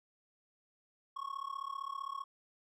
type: tone with amplitude modulation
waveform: triangle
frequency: 1099 Hz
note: C#6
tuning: 15 cents flat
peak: -33 dBFS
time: 1.16-2.24 s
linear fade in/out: 10 ms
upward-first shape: sine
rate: 35.4 Hz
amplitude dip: 95%
effects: none

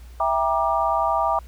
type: chord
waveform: sine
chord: E half-diminished seventh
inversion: none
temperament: just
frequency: 659.3 / 791.1 / 949.3 / 1186.7 Hz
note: E5 / G5 / Bb5 / D6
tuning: 0 / +16 / +31 / +18 cents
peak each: -24 dBFS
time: 0.2-1.39 s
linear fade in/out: 2 ms
effects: added 60 Hz sine -39 dBFS peak until 1.47 s + pink hiss -54 dBFS RMS until 1.47 s

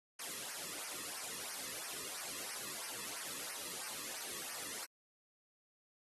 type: noise with flanger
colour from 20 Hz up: white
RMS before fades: -44 dBFS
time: 0.19-4.85 s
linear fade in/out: 5 ms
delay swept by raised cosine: 0.26 to 1.36 ms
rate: 3 Hz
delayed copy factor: -1
effects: AAC 32 kbps

